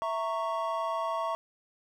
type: chord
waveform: triangle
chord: A# diminished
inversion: second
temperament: equal with one note detuned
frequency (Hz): 659.3 / 927 / 1108.7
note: E5 / A#5 / C#6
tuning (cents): 0 / -10 / 0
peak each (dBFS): -31 / -33 / -31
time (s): 0.02-1.35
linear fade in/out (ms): 0
effects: none